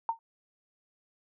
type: tone with exponential decay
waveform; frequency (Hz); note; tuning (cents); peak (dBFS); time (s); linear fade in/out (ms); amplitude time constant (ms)
sine; 912; A#5; -38; -22; 0.09-0.19; 1; 20
effects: none